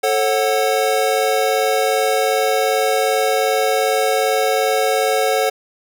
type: chord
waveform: square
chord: F# minor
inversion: first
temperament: equal with one note detuned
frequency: 440 / 542.6 / 740 Hz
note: A4 / C#5 / F#5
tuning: 0 / -37 / 0 cents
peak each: -20 dBFS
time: 0.03-5.5 s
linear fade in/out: 10 ms
effects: none